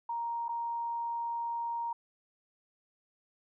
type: tone with dropouts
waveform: sine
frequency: 935 Hz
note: A#5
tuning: 5 cents sharp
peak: -32 dBFS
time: 0.09-1.93 s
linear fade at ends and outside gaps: 5 ms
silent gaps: 0.483-0.49 s
effects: none